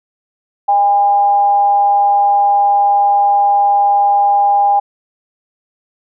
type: tone with frequency modulation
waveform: sine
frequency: 810 Hz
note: G#5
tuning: 43 cents flat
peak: -8 dBFS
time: 0.68-4.8 s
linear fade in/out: 10 ms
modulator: 199 Hz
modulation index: 0.23
effects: none